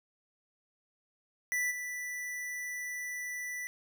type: tone with level steps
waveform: square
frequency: 1975.5 Hz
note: B6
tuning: in tune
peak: -30 / -37 dBFS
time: 1.52-3.67 s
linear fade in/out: 0 ms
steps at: 1.7 s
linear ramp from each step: 20 ms
effects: none